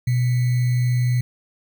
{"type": "tone with sample-and-hold", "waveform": "sine", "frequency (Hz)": 123.5, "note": "B2", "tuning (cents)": 0, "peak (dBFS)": -16, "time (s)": [0.07, 1.21], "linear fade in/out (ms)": 5, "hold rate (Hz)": 2100, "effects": []}